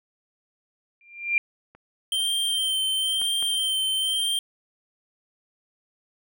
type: tone with exponential growth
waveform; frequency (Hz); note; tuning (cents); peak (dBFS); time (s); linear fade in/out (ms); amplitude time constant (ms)
sine; 2383; D7; +25; -16; 1.01-1.38; 1; 79
type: clicks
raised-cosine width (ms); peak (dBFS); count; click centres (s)
0.5; -34 / -24 / -24; 3; 1.75 / 3.216 / 3.426
type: tone with vibrato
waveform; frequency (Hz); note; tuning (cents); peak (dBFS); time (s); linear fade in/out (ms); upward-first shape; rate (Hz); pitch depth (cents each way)
square; 3136; G7; 0; -23; 2.12-4.39; 2; sine; 1; 21
effects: none